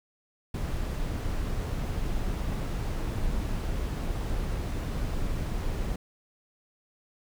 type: noise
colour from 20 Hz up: brown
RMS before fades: -30 dBFS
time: 0.54-5.96 s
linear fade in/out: 5 ms
effects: none